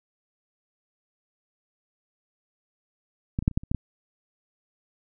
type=clicks; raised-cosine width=5 ms; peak=-13 / -20 / -6 / -28 / -10 / -28 / -13 / -13 dBFS; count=8; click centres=3.389 / 3.425 / 3.479 / 3.513 / 3.575 / 3.635 / 3.715 / 3.747 s; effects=none